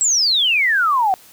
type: exponential sweep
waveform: sine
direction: down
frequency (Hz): 7902 to 728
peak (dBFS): -13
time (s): 0.01-1.14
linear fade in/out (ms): 0
effects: white hiss -46 dBFS RMS until 1.32 s